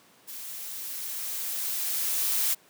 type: noise with level ramp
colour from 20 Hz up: blue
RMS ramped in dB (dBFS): -40 to -25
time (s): 0.27-2.55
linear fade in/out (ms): 20
effects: pink hiss -58 dBFS RMS until 2.69 s + high-pass 200 Hz 12 dB/octave